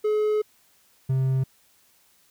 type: tone pair in turn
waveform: triangle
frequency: 425.5 / 131.99 Hz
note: G#4 / C3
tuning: +42 / +16 cents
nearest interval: octave + minor sixth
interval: 2026 cents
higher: first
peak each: -18 dBFS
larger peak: neither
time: 0.04-0.42 / 1.09-1.44 s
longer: first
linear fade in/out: 10 ms
effects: white hiss -61 dBFS RMS until 2.3 s